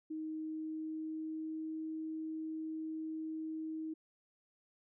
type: tone with pitch glide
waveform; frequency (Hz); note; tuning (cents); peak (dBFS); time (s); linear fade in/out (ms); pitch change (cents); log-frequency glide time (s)
sine; 313.7 to 316.6; D#4 to D#4; +14 to +30; -38; 0.1-3.94; 10; +16; 0.37-1.82
effects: none